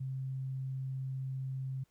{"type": "tone", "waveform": "sine", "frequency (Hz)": 132.4, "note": "C3", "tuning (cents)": 21, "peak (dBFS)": -35, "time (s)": [0, 1.84], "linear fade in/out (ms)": 10, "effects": ["pink hiss -75 dBFS RMS until 1.9 s"]}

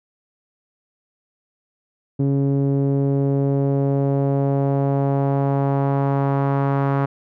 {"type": "tone with low-pass filter sweep", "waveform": "sawtooth", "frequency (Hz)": 138.59, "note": "C#3", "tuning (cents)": 0, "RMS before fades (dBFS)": -19, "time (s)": [2.19, 7.06], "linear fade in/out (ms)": 10, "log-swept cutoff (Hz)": [340, 1200], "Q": 1.6, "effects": []}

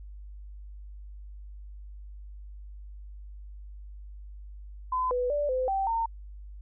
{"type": "tone with pitch steps", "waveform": "sine", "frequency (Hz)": [1017, 495.6, 584, 513, 777, 913], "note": ["C6", "B4", "D5", "C5", "G5", "A#5"], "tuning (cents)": [-50, 6, -10, -34, -16, -36], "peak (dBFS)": -25, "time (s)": [4.92, 6.06], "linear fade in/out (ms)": 5, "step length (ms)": 190, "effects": ["added 50 Hz sine -41 dBFS peak until 6.61 s"]}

